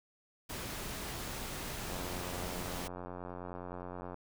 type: noise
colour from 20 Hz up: pink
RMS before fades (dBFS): -41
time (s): 0.49-2.88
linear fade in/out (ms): 10
type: click train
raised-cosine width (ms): 1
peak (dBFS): -29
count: 202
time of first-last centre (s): 1.9-4.143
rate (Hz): 89.6
effects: none